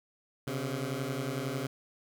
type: beating tone pair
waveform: 15% pulse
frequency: 128.7 / 139.7 Hz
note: C3 / C#3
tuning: -28 / +14 cents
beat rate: 11 Hz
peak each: -29 dBFS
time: 0.47-1.67 s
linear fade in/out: 5 ms
effects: none